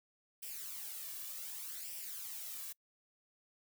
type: noise with flanger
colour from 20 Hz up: blue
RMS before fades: -45 dBFS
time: 0.42-2.73 s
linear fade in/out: 10 ms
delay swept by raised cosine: 0.37 to 1.77 ms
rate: 0.66 Hz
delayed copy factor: +0.6
effects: noise-tail reverb RT60 0.1 s tail -25 dB re dry